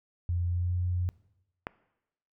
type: tone with pitch glide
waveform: sine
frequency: 87.3 to 89.39 Hz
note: F2 to F2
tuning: 0 to +41 cents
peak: -26 dBFS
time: 0.29-1.09 s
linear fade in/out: 0 ms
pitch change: +41 cents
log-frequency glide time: 0.46-0.76 s
type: click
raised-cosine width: 0.5 ms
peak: -17 dBFS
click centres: 1.669 s
effects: noise-tail reverb RT60 0.9 s tail -21 dB re dry